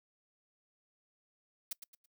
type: noise with echo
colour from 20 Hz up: blue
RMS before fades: -37 dBFS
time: 1.71-1.73 s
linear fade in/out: 5 ms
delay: 110 ms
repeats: 3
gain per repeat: -10 dB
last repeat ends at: 2.06 s
effects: noise-tail reverb RT60 0.1 s tail -24 dB re dry